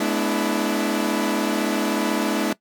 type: chord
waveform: sawtooth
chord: E dominant seventh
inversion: first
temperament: equal with one note detuned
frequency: 212.9 / 246.9 / 293.7 / 329.6 Hz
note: G#3 / B3 / D4 / E4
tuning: +43 / 0 / 0 / 0 cents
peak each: -21 / -24 / -21 / -22 dBFS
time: 0-2.53 s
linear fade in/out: 5 ms
effects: noise-tail reverb RT60 0.1 s tail -19 dB re dry